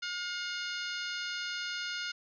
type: harmonic tone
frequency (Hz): 715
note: F5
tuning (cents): +41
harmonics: 2 / 3 / 4 / 5 / 6 / 7 / 8 / 9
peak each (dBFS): -38 / -44 / -42 / -44 / -43 / -44 / -55 / -50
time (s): 0.02-2.12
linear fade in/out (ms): 10
effects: none